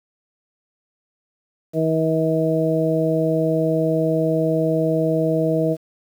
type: harmonic tone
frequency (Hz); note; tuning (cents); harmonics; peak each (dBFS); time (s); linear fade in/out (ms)
160; D#3; +49; 1 / 2 / 3 / 4; -22 / -22 / -22 / -22; 1.73-5.77; 50
effects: 8-bit